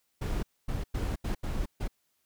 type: noise bursts at uneven times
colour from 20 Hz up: brown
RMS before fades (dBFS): -31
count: 6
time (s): 0.21-0.43 / 0.68-0.84 / 0.94-1.16 / 1.24-1.35 / 1.43-1.66 / 1.8-1.88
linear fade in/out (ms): 10
effects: white hiss -75 dBFS RMS until 2.25 s